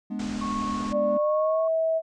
triangle chord, G# diminished, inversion none, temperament equal with one note detuned, 210.1 / 246.9 / 293.7 Hz, G#3 / B3 / D4, +20 / 0 / 0 cents, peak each -29 / -31 / -35 dBFS, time 0.1-1.18 s, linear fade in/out 10 ms
pink low-pass noise, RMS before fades -39 dBFS, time 0.19-0.93 s, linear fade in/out 5 ms, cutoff 7900 Hz, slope 48 dB/octave
sine tone with tremolo, 1100 Hz, C#6, 14 cents flat, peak -28 dBFS, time 0.41-1.68 s, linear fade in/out 5 ms, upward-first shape sine, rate 1.3 Hz, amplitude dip 50%
sine tone with pitch glide, 590 to 647.1 Hz, D5 to E5, +8 to -32 cents, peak -21 dBFS, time 0.91-2.02 s, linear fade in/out 50 ms, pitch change +160 cents, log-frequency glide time 1.14-1.62 s
effects none

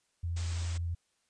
sine tone with vibrato, 85 Hz, F2, 46 cents flat, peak -31 dBFS, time 0.23-0.95 s, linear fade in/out 10 ms, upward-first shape square, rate 12 Hz, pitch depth 10 cents each way
white low-pass noise, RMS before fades -47 dBFS, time 0.36-0.78 s, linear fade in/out 10 ms, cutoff 8400 Hz, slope 96 dB/octave
effects white hiss -75 dBFS RMS until 1.29 s + resampled to 22050 Hz

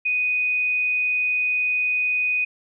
sine tone, 2489 Hz, D#7, in tune, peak -19 dBFS, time 0.05-2.45 s, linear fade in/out 10 ms, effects none

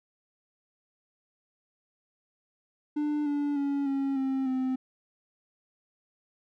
triangle tone with pitch steps, 297.1 / 289.1 / 281.4 / 273.9 / 266.5 / 259.4 Hz, D4 / D4 / C#4 / C#4 / C4 / C4, +20 / -27 / +26 / -21 / +32 / -15 cents, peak -24 dBFS, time 2.96-4.76 s, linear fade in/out 10 ms, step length 300 ms, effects none

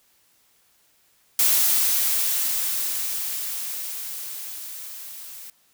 blue noise with level ramp, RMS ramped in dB -18 to -40 dBFS, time 1.39-5.5 s, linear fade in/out 2 ms, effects white hiss -62 dBFS RMS until 5.73 s

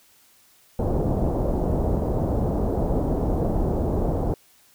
pink low-pass noise, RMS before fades -23 dBFS, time 0.79-4.34 s, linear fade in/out 2 ms, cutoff 720 Hz, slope 24 dB/octave, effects white hiss -57 dBFS RMS until 4.74 s

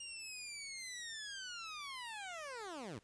15% pulse linear sweep, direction down, 2832 to 91.9 Hz, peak -38 dBFS, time 0-2.99 s, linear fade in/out 5 ms, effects pink hiss -72 dBFS RMS until 3.03 s + resampled to 22050 Hz

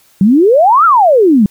sine exponential two-way sweep, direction up then down, 181.2 to 1400 to 191 Hz, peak -4 dBFS, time 0.21-1.46 s, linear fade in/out 2 ms, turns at 0.85 s, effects white hiss -49 dBFS RMS until 1.5 s

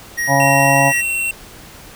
square tone with pitch glide, 1884 to 1916.9 Hz, A#6 to A#6, +18 to +48 cents, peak -18 dBFS, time 0.17-1.02 s, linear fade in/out 20 ms, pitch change +30 cents, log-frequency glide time 0.58-0.85 s
harmonic tone, 138.5 Hz, C#3, 1 cent flat, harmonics 1 / 2 / 4 / 5 / 6 / 7, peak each -18 / -21 / -19 / -17 / -19 / -19 dBFS, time 0.27-0.93 s, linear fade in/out 50 ms
square tone, 2722 Hz, F7, 45 cents flat, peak -18 dBFS, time 0.4-1.31 s, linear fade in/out 2 ms
effects pink hiss -39 dBFS RMS until 1.95 s

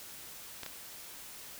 clicks, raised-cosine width 0.2 ms, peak -23 dBFS, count 2, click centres 0.633 / 0.663 s, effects white hiss -48 dBFS RMS until 1.59 s

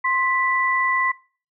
sine tone pair together, 1051.6 / 1976 Hz, C6 / B6, +8 / 0 cents, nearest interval major seventh, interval 1092 cents, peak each -21 dBFS, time 0.04-1.12 s, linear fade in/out 10 ms, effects noise-tail reverb RT60 0.4 s tail -20 dB re dry

